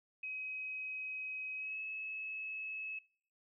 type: tone with pitch glide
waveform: sine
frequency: 2535 to 2585 Hz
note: D#7 to E7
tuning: +32 to -34 cents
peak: -39 dBFS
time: 0.23-2.99 s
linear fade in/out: 5 ms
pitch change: +34 cents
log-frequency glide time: 1.56-1.79 s
effects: noise-tail reverb RT60 0.7 s tail -26 dB re dry